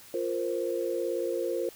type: chord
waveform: sine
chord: F suspended fourth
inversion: none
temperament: just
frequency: 349.2 / 465.6 / 523.8 Hz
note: F4 / Bb4 / C5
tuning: 0 / -2 / +2 cents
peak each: -32 dBFS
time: 0.14-1.69 s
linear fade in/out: 2 ms
effects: white hiss -51 dBFS RMS until 1.75 s